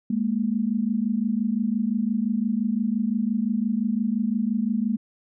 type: tone pair together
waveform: sine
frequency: 207.7 / 233.5 Hz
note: G#3 / A#3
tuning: 0 / +3 cents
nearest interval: major second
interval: 203 cents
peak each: -24 dBFS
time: 0.1-4.97 s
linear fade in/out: 5 ms
effects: none